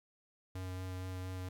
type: tone with vibrato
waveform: square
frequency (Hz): 92.5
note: F#2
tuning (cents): 0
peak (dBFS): -40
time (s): 0.55-1.49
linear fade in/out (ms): 5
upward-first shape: sine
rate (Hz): 4.3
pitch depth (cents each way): 11
effects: 12-bit